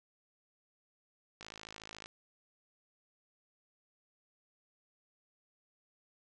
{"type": "click train", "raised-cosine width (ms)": 0.2, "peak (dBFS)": -29, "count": 36, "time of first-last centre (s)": [1.41, 2.059], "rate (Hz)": 53.9, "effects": ["resampled to 22050 Hz"]}